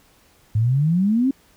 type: exponential sweep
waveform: sine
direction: up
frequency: 103.83 to 277.2 Hz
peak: -15 dBFS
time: 0.55-1.31 s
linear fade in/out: 5 ms
effects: pink hiss -56 dBFS RMS until 1.56 s